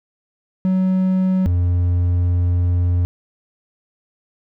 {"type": "tone pair in turn", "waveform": "triangle", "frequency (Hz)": [186.9, 88.21], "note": ["F#3", "F2"], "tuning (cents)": [18, 18], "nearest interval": "octave + minor second", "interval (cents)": 1300, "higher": "first", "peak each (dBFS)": -12, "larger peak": "neither", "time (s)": [[0.65, 1.46], [1.46, 3.05]], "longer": "second", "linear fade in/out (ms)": 0, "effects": []}